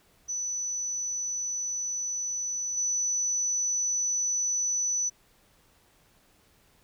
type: tone with level steps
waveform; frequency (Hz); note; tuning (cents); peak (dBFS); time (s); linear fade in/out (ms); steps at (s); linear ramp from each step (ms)
sine; 5970; F#8; +15; -29 / -25; 0.28-5.1; 20; 2.77; 5
effects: pink hiss -63 dBFS RMS until 6.83 s